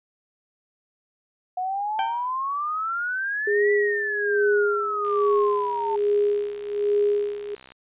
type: exponential two-way sweep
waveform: sine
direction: up then down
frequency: 723 to 1975.5 to 885 Hz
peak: -24 dBFS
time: 1.57-5.96 s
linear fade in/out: 5 ms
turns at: 3.72 s
type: tone with exponential decay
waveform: 40% pulse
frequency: 782 Hz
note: G5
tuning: 4 cents flat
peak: -20 dBFS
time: 1.99-2.31 s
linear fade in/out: 1 ms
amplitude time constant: 68 ms
type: tone with tremolo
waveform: sine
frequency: 411.6 Hz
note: G#4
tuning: 16 cents flat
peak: -17 dBFS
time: 3.47-7.55 s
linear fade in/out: 5 ms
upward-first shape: sine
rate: 1.2 Hz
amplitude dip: 80%
type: click train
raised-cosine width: 0.2 ms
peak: -27 dBFS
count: 174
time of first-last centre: 5.05-7.72 s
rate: 64.8 Hz
effects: resampled to 8000 Hz